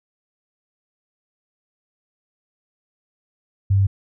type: tone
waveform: sine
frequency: 98 Hz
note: G2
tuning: in tune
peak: -13 dBFS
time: 3.7-3.87 s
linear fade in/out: 10 ms
effects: none